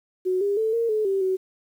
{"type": "tone with pitch steps", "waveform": "sine", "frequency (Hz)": [369.6, 403.1, 441.3, 462.2, 430.1, 388.9, 376.4], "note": ["F#4", "G4", "A4", "A#4", "A4", "G4", "F#4"], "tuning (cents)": [-2, 48, 5, -15, -39, -14, 30], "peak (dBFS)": -20, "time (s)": [0.25, 1.37], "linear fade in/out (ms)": 20, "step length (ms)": 160, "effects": ["9-bit"]}